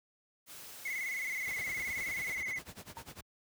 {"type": "noise", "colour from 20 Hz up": "white", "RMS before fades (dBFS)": -49, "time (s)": [0.46, 2.38], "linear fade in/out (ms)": 50}
{"type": "tone with vibrato", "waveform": "triangle", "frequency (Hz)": 2099, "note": "C7", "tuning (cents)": 5, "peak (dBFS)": -33, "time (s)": [0.85, 2.59], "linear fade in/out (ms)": 5, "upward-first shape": "square", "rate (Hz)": 19, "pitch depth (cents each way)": 61}
{"type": "noise with tremolo", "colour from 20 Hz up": "pink", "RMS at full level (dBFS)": -46, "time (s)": [1.47, 3.21], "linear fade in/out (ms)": 5, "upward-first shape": "sine", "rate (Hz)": 10, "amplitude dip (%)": 90}
{"type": "tone with exponential decay", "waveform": "sine", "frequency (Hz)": 919, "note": "A#5", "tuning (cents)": -25, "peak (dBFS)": -38, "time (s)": [2.97, 3.06], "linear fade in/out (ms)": 0, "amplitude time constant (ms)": 18}
{"effects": ["high-pass 60 Hz 12 dB/octave"]}